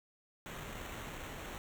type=noise with sample-and-hold; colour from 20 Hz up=pink; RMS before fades=-45 dBFS; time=0.46-1.58 s; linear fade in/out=0 ms; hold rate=4900 Hz; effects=none